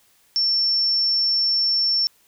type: tone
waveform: sine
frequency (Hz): 5420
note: E8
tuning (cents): +47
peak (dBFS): -17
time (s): 0.36-2.07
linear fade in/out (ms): 0
effects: white hiss -59 dBFS RMS until 2.27 s